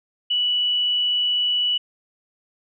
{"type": "tone", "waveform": "sine", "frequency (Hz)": 2952, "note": "F#7", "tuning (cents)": -5, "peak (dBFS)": -18, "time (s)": [0.3, 1.78], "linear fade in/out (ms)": 10, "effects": []}